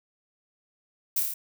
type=noise with echo; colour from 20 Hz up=violet; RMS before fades=-25 dBFS; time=1.16-1.2 s; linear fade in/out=5 ms; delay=28 ms; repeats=5; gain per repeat=-2 dB; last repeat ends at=1.34 s; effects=none